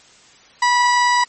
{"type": "tone", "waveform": "30% pulse", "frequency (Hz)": 977, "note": "B5", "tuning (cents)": -19, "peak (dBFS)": -10, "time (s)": [0.62, 1.24], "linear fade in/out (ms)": 5, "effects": ["white hiss -48 dBFS RMS until 1.28 s", "MP3 32 kbps"]}